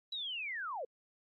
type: linear sweep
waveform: sine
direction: down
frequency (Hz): 3960 to 446.5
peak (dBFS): -37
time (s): 0.12-0.85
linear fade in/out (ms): 5
effects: AAC 48 kbps